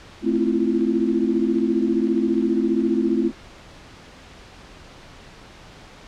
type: chord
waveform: sine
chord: F major seventh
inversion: first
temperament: equal with one note detuned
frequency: 220 / 261.6 / 329.6 / 344.4 Hz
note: A3 / C4 / E4 / F4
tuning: 0 / 0 / 0 / -24 cents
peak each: -23 dBFS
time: 0.22-3.32 s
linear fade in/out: 50 ms
type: clicks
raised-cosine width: 0.3 ms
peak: -29 dBFS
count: 8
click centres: 0.358 / 0.81 / 1.09 / 1.585 / 2.07 / 2.178 / 2.342 / 2.381 s
effects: pink hiss -44 dBFS RMS until 6.07 s + low-pass 5000 Hz 12 dB/octave